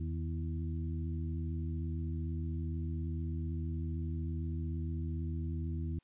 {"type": "harmonic tone with a mistuned harmonic", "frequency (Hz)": 82.41, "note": "E2", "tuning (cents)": 0, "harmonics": [1, 2, 3, 4], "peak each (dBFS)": [-35, -41, -45, -47], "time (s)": [0, 5.99], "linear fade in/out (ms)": 5, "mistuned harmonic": 2, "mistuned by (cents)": -70, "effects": ["white hiss -74 dBFS RMS until 6.03 s", "resampled to 8000 Hz"]}